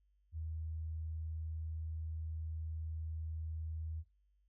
sine tone, 79.8 Hz, D#2, 44 cents sharp, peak -39 dBFS, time 0.32-4.04 s, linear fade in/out 50 ms, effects noise-tail reverb RT60 0.2 s tail -19 dB re dry + added 50 Hz sine -70 dBFS peak until 4.48 s

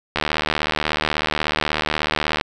click train, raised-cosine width 0.3 ms, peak -3 dBFS, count 173, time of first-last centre 0.16-2.411 s, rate 76.4 Hz, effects none

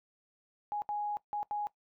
sine tone bursts at uneven times, 830.6 Hz, G#5, in tune, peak -32 dBFS, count 4, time 0.72-0.82 / 0.89-1.17 / 1.33-1.43 / 1.51-1.67 s, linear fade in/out 0 ms, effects noise-tail reverb RT60 0.1 s tail -18 dB re dry

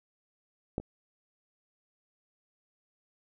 clicks, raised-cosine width 2 ms, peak -17 / -30 dBFS, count 2, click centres 0.781 / 0.8 s, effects none

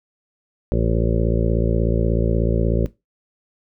harmonic tone, 56.5 Hz, A1, 47 cents sharp, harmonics 1 / 2 / 3 / 4 / 6 / 7 / 8 / 9 / 10, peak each -20 / -23 / -25 / -26 / -28 / -28 / -29 / -30 / -30 dBFS, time 0.72-2.86 s, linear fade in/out 0 ms, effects noise-tail reverb RT60 0.2 s tail -17 dB re dry

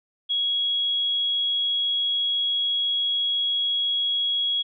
sine tone, 3322 Hz, G#7, in tune, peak -21 dBFS, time 0.29-4.63 s, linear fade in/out 20 ms, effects none

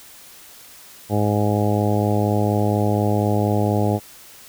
harmonic tone, 104.2 Hz, G#2, 6 cents sharp, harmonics 1 / 2 / 3 / 4 / 5 / 6 / 7 / 8, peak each -20 / -23 / -25 / -26 / -27 / -28 / -28 / -29 dBFS, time 1.09-4 s, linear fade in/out 50 ms, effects white hiss -44 dBFS RMS until 4.48 s

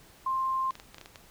sine tone, 1053 Hz, C6, 11 cents sharp, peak -26 dBFS, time 0.26-0.71 s, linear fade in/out 5 ms
clicks, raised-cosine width 0.2 ms, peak -27 dBFS, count 8, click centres 0.708 / 0.754 / 0.799 / 0.945 / 0.983 / 1.013 / 1.059 / 1.158 s
effects pink hiss -56 dBFS RMS until 1.3 s

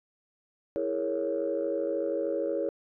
sine chord, A# half-diminished seventh, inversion second, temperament equal with one note detuned, 329.6 / 413.2 / 466.2 / 554.4 Hz, E4 / G#4 / A#4 / C#5, 0 / -9 / 0 / 0 cents, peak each -33 / -33 / -33 / -30 dBFS, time 0.76-2.69 s, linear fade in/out 0 ms, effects tanh soft clip ceiling -19 dBFS

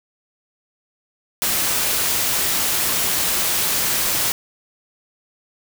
white noise, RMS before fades -20 dBFS, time 1.42-4.32 s, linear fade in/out 0 ms, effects none

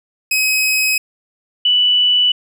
sawtooth / sine tone pair in turn, 2540 / 2967 Hz, D#7 / F#7, +35 / +4 cents, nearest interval minor third, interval 269 cents, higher second, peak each -10 dBFS, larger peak neither, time 0.31-0.98 / 1.65-2.32 s, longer neither, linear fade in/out 5 ms, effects none

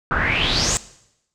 pink noise with low-pass filter sweep, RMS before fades -20 dBFS, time 0.11-0.77 s, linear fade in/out 0 ms, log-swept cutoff 1300 to 7800 Hz, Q 6.6, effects noise-tail reverb RT60 0.8 s tail -18 dB re dry

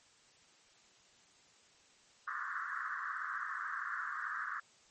pink band-pass noise, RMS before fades -40 dBFS, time 2.27-4.6 s, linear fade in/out 10 ms, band 1100 to 1800 Hz, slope 96 dB/octave, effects white hiss -65 dBFS RMS until 4.9 s + MP3 32 kbps

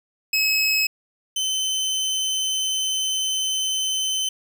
25% pulse tone pair in turn, 2567 / 3062 Hz, E7 / G7, -47 / -41 cents, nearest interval minor third, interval 306 cents, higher second, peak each -14 / -18 dBFS, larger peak first, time 0.33-0.87 / 1.36-4.29 s, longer second, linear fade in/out 5 ms, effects none

